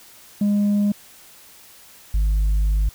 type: tone pair in turn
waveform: sine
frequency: 204.8 / 51.2 Hz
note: G#3 / G#1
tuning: -24 / -24 cents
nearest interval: 2 octaves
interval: 2400 cents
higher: first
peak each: -13 dBFS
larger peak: neither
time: 0.41-0.92 / 2.14-2.89 s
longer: second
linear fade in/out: 5 ms
effects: tanh soft clip ceiling -15 dBFS + white hiss -47 dBFS RMS until 2.94 s